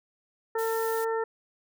harmonic tone, 450.6 Hz, A4, 41 cents sharp, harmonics 1 / 2 / 3 / 4, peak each -27 / -33 / -37 / -39 dBFS, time 0.55-1.24 s, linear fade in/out 5 ms
blue noise, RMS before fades -40 dBFS, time 0.58-1.05 s, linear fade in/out 10 ms
effects none

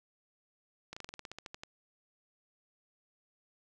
slowing click train, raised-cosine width 0.2 ms, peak -26 dBFS, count 13, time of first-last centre 0.93-1.635 s, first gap 35 ms, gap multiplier 1.09, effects none

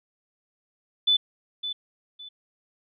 sine tone with echo, 3496 Hz, A7, 12 cents flat, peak -17 dBFS, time 1.07-1.17 s, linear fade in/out 10 ms, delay 560 ms, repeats 2, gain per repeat -11 dB, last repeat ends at 2.29 s, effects none

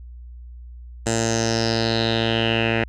10% pulse tone with low-pass filter sweep, 113.8 Hz, A#2, 41 cents flat, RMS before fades -21 dBFS, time 1.06-2.84 s, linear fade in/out 5 ms, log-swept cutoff 7700 to 2300 Hz, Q 5.6, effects added 60 Hz sine -36 dBFS peak until 2.88 s

